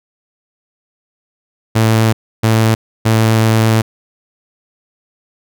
sawtooth tone bursts at uneven times, 111.4 Hz, A2, 22 cents sharp, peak -5 dBFS, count 3, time 1.75-2.13 / 2.43-2.75 / 3.05-3.82 s, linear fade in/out 10 ms, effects none

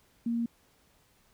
sine tone, 233.5 Hz, A#3, 3 cents sharp, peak -27 dBFS, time 0.26-0.46 s, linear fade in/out 5 ms, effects pink hiss -66 dBFS RMS until 1.33 s

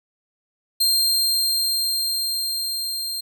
sawtooth tone with level ramp, 4186 Hz, C8, in tune, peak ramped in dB -13 to -23 dBFS, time 0.8-3.21 s, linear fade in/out 10 ms, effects none

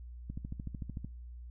click train, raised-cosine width 5 ms, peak -27 dBFS, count 11, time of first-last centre 0.3-1.046 s, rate 13.4 Hz, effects noise-tail reverb RT60 0.4 s tail -24 dB re dry + added 60 Hz sine -44 dBFS peak until 1.5 s

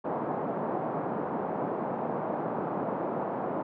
white band-pass noise, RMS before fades -32 dBFS, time 0.04-3.63 s, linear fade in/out 10 ms, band 150 to 910 Hz, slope 24 dB/octave, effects none

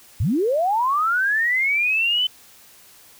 sine linear sweep, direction up, 73.42 to 3058 Hz, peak -17 dBFS, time 0.2-2.27 s, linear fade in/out 5 ms, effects white hiss -49 dBFS RMS until 3.19 s

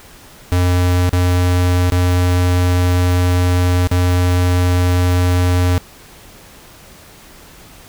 square tone with dropouts, 89.5 Hz, F2, 43 cents sharp, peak -12 dBFS, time 0.52-5.78 s, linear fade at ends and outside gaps 0 ms, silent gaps 1.093-1.13 / 1.9-1.921 / 3.872-3.914 s, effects pink hiss -41 dBFS RMS until 7.88 s

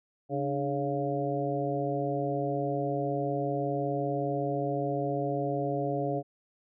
harmonic tone with a mistuned harmonic, 139.7 Hz, C#3, 14 cents sharp, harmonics 1 / 2 / 3 / 4 / 5, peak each -34 / -34 / -34 / -34 / -34 dBFS, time 0.29-6.23 s, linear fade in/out 50 ms, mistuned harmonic 2, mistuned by +88 cents, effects none

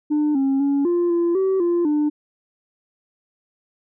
sine tone with pitch steps, 299.2 / 271.1 / 280.8 / 348.1 / 342.3 / 382.3 / 345.8 / 298.1 Hz, D4 / C#4 / C#4 / F4 / F4 / G4 / F4 / D4, +32 / -38 / +22 / -6 / -35 / -43 / -17 / +26 cents, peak -14 dBFS, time 0.1-2.1 s, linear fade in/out 20 ms, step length 250 ms, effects tanh soft clip ceiling -15 dBFS

